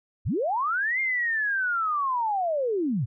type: linear two-way sweep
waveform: sine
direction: up then down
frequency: 49 to 2132 to 97 Hz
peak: -23 dBFS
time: 0.25-3.06 s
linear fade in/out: 20 ms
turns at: 1 s
effects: none